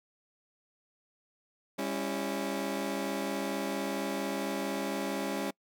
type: chord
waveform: 20% pulse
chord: C# diminished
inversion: second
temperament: just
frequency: 199.57 / 277.2 / 332.6 Hz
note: G3 / C#4 / E4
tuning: +31 / 0 / +16 cents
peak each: -31 / -30 / -34 dBFS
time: 1.78-5.51 s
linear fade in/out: 10 ms
effects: noise-tail reverb RT60 0.1 s tail -26 dB re dry